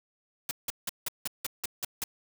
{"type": "noise bursts", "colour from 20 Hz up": "white", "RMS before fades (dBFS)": -32, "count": 9, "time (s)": [0.49, 2.039], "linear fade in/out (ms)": 2, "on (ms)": 21, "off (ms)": 170, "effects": []}